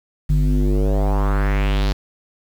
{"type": "tone with low-pass filter sweep", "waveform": "square", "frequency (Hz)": 49.68, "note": "G1", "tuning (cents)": 24, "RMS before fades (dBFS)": -17, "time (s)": [0.29, 1.93], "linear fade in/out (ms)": 10, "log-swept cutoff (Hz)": [150, 4800], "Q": 2.6, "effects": ["7-bit"]}